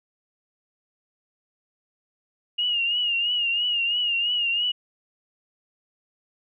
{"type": "tone with vibrato", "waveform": "sine", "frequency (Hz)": 2849, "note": "F7", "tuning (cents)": 34, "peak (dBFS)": -21, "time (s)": [2.58, 4.72], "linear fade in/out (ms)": 10, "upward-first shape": "triangle", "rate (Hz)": 3, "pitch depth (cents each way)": 75, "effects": []}